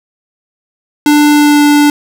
square tone with pitch glide, 295.6 to 292.9 Hz, D4 to D4, +11 to -5 cents, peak -5 dBFS, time 1.06-1.9 s, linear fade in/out 2 ms, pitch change -16 cents, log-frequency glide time 1.31-1.63 s, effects none

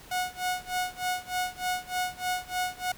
sawtooth tone with tremolo, 730 Hz, F#5, 24 cents flat, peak -22 dBFS, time 0.11-2.92 s, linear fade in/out 5 ms, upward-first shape sine, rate 3.3 Hz, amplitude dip 95%, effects pink hiss -50 dBFS RMS until 2.97 s

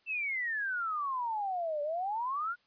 sine exponential two-way sweep, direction down then up, 2692 to 575 to 1467 Hz, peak -31 dBFS, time 0.06-2.56 s, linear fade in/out 50 ms, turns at 1.82 s, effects white hiss -70 dBFS RMS until 2.66 s + resampled to 11025 Hz

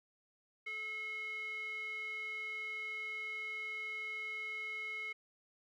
square tone with band-pass filter, 433.2 Hz, A4, 27 cents flat, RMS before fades -42 dBFS, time 0.66-5.13 s, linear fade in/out 10 ms, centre 2200 Hz, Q 7.8, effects none

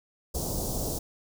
pink band-stop noise, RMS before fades -31 dBFS, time 0.34-0.99 s, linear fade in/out 10 ms, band 780 to 5100 Hz, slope 24 dB/octave, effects none

